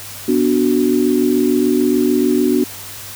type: chord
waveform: sine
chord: B minor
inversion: none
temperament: equal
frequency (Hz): 246.9 / 293.7 / 370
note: B3 / D4 / F#4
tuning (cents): 0 / 0 / 0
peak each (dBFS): -16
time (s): 0.28-2.64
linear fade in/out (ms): 5
effects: added 99 Hz sine -41 dBFS peak until 3.15 s + white hiss -32 dBFS RMS until 3.15 s